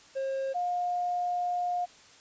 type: tone pair in turn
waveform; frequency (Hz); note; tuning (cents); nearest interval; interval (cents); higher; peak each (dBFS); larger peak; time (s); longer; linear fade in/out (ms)
triangle / sine; 537 / 711.7; C5 / F5; +45 / +33; perfect fourth; 488; second; -27; neither; 0.15-0.54 / 0.54-1.86; second; 20
effects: white hiss -55 dBFS RMS until 2.2 s + resampled to 16000 Hz